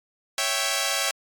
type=chord; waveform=5% pulse; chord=C# diminished; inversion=none; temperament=equal; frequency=554.4 / 659.3 / 784 Hz; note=C#5 / E5 / G5; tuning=0 / 0 / 0 cents; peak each=-16 dBFS; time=0.38-1.11 s; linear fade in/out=2 ms; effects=AAC 64 kbps